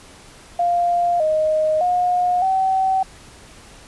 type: tone with pitch steps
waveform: sine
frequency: 698 / 622 / 718 / 763 Hz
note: F5 / D#5 / F5 / G5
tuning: -1 / -1 / +48 / -47 cents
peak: -15 dBFS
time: 0.59-3.03 s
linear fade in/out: 5 ms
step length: 610 ms
effects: pink hiss -44 dBFS RMS until 3.87 s + resampled to 24000 Hz